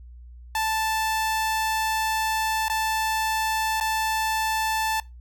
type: tone with dropouts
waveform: sawtooth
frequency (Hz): 880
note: A5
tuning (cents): 0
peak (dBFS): -19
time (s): 0.55-5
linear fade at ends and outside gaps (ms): 2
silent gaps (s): 2.683-2.698 / 3.801-3.809
effects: noise-tail reverb RT60 0.2 s tail -20 dB re dry + added 60 Hz sine -41 dBFS peak until 5.2 s